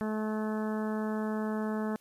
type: harmonic tone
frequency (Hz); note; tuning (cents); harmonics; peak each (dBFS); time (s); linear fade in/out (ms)
215.8; A3; -33; 1 / 2 / 3 / 4 / 5 / 6 / 7 / 8; -31 / -37 / -41 / -43 / -45 / -47 / -48 / -49; 0.01-1.96; 0
effects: white hiss -64 dBFS RMS until 2 s + resampled to 32000 Hz